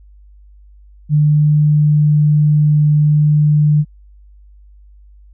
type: tone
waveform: sine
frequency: 149.9 Hz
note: D3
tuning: 36 cents sharp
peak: -8 dBFS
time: 1.09-3.85 s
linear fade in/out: 50 ms
effects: added 50 Hz sine -40 dBFS peak until 5.33 s